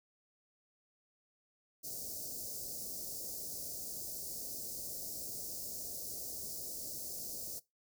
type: band-stop noise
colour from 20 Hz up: white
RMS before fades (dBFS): -43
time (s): 1.83-7.6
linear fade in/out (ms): 20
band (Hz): 670 to 4700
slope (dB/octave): 48
effects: noise-tail reverb RT60 0.2 s tail -20 dB re dry